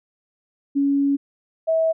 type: tone pair in turn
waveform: sine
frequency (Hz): 280 / 647.4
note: C#4 / E5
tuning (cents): +18 / -31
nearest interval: octave + minor third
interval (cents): 1451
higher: second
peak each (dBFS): -16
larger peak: neither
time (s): 0.75-1.17 / 1.67-1.93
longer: first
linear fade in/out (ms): 20
effects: none